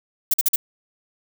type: noise bursts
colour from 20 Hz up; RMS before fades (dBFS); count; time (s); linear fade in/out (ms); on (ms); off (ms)
violet; -17; 4; 0.31-0.56; 5; 28; 46
effects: none